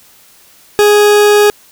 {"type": "tone", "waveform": "40% pulse", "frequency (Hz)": 415.3, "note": "G#4", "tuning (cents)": 0, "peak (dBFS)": -4, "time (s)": [0.79, 1.5], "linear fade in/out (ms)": 0, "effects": ["white hiss -44 dBFS RMS until 1.71 s"]}